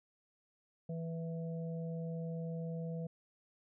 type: harmonic tone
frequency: 164.81 Hz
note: E3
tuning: in tune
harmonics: 1 / 3 / 4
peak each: -38 / -46 / -51 dBFS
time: 0.89-3.07 s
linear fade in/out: 5 ms
effects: none